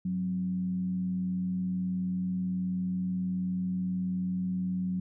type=tone with frequency modulation; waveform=sine; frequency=183.7 Hz; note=F#3; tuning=12 cents flat; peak=-28 dBFS; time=0.05-5 s; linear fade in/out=5 ms; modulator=81.4 Hz; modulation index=0.28; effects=none